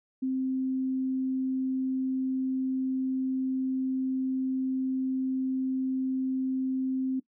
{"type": "tone", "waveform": "sine", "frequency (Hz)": 261.6, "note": "C4", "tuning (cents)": 0, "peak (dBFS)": -26, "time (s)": [0.22, 7.2], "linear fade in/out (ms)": 10, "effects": ["noise-tail reverb RT60 0.1 s tail -19 dB re dry"]}